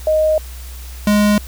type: tone pair in turn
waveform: sine / square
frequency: 622.3 / 207.7 Hz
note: D#5 / G#3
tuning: 0 / 0 cents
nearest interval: octave + perfect fifth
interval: 1900 cents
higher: first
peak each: -11 dBFS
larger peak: neither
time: 0.07-0.38 / 1.07-1.38 s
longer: neither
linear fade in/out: 2 ms
effects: added 62 Hz sine -29 dBFS peak until 1.47 s + white hiss -39 dBFS RMS until 1.47 s